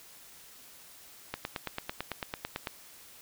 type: click train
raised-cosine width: 0.3 ms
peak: -17 dBFS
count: 13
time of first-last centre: 1.34-2.672 s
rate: 9.01 Hz
effects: white hiss -53 dBFS RMS until 3.21 s